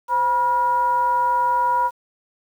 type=tone with frequency modulation; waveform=sine; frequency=969 Hz; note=B5; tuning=33 cents flat; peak=-16 dBFS; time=0.08-1.91 s; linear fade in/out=50 ms; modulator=448 Hz; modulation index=0.39; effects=8-bit